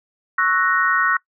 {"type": "chord", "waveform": "sine", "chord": "F# dominant seventh", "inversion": "second", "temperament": "equal", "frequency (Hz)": [1108.7, 1318.5, 1480, 1864.7], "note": ["C#6", "E6", "F#6", "A#6"], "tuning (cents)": [0, 0, 0, 0], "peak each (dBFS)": [-21, -22, -19, -21], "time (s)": [0.38, 1.17], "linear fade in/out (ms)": 5, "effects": ["noise-tail reverb RT60 0.1 s tail -22 dB re dry"]}